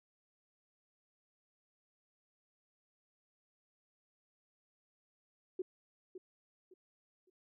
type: tone with echo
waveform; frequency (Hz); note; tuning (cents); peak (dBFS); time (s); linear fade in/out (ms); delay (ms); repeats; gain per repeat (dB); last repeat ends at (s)
sine; 370; F#4; 0; -34; 5.59-5.62; 5; 560; 3; -11; 7.3
effects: none

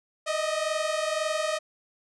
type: tone pair together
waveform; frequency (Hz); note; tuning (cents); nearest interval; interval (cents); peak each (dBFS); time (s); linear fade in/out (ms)
sawtooth; 612.1 / 634; D#5 / D#5; -28 / +32; minor second; 60; -25; 0.26-1.59; 20
effects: resampled to 22050 Hz

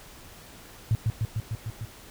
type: tone with echo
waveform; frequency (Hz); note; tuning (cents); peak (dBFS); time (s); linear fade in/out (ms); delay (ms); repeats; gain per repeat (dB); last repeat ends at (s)
sine; 111.1; A2; +17; -19; 0.91-0.95; 0; 150; 6; -2; 1.85
effects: pink hiss -48 dBFS RMS until 2.1 s

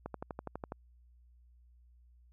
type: click train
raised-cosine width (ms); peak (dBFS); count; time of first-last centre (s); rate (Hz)
1; -25; 9; 0.06-0.721; 12.1
effects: added 60 Hz sine -59 dBFS peak until 2.32 s

